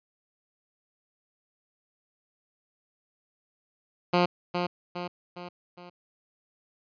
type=tone with echo; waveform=10% pulse; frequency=176.9 Hz; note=F3; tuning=23 cents sharp; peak=-12 dBFS; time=4.13-4.26 s; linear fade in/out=10 ms; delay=410 ms; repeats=4; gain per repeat=-6 dB; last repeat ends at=5.9 s; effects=resampled to 11025 Hz